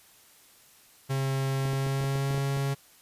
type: tone with pitch glide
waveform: 45% pulse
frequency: 134.9 to 138.05 Hz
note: C#3 to C#3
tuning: -47 to -7 cents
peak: -26 dBFS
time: 1.09-2.75 s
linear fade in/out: 20 ms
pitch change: +40 cents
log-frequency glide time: 1.66-2.36 s
type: clicks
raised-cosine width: 2 ms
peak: -25 dBFS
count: 10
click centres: 1.655 / 1.733 / 1.866 / 2.011 / 2.041 / 2.156 / 2.308 / 2.345 / 2.379 / 2.571 s
effects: white hiss -57 dBFS RMS until 3.01 s + resampled to 32000 Hz